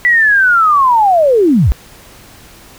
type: linear sweep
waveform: sine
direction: down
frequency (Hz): 1975.5 to 41.73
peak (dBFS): -6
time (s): 0.05-1.72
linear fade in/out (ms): 0
effects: pink hiss -39 dBFS RMS until 2.78 s